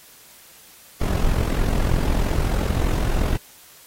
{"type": "noise with amplitude modulation", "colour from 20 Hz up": "brown", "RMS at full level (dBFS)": -17, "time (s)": [1.01, 3.37], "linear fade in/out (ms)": 5, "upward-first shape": "sine", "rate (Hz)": 43.2, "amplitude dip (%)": 65, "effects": ["white hiss -48 dBFS RMS until 3.86 s", "AAC 48 kbps"]}